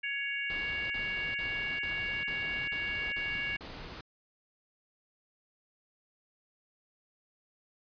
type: harmonic tone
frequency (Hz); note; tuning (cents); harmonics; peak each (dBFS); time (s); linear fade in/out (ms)
558; C#5; +11; 3 / 4 / 5; -37 / -35 / -38; 0.03-3.57; 10
type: noise bursts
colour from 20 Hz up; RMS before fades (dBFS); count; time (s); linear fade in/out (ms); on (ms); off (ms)
pink; -44; 8; 0.5-4.008; 0; 400; 44
effects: resampled to 11025 Hz